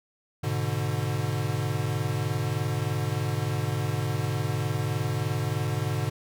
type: chord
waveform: square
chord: G# diminished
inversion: none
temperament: equal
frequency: 103.83 / 123.47 / 146.83 Hz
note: G#2 / B2 / D3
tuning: 0 / 0 / 0 cents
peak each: -31 dBFS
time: 0.43-6.1 s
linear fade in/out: 10 ms
effects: none